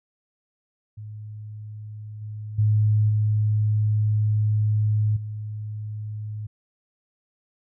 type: tone with level steps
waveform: sine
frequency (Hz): 106.5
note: G#2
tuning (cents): +44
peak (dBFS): -34 / -31 / -16 / -18 / -29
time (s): 0.97-6.47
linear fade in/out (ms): 10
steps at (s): 2.21 / 2.58 / 3.09 / 5.16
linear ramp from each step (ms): 10
effects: none